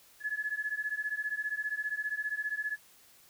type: beating tone pair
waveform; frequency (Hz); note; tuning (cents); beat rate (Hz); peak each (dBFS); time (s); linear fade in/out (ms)
sine; 1701 / 1716; G#6 / A6; +41 / -44; 15; -35 / -35; 0.2-2.78; 50
effects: white hiss -60 dBFS RMS until 3.29 s